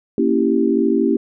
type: chord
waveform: sine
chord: A# diminished seventh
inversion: none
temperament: equal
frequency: 233.1 / 277.2 / 329.6 / 392 Hz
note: A#3 / C#4 / E4 / G4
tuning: 0 / 0 / 0 / 0 cents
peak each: -19 dBFS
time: 0.18-1.17 s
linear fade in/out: 2 ms
effects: none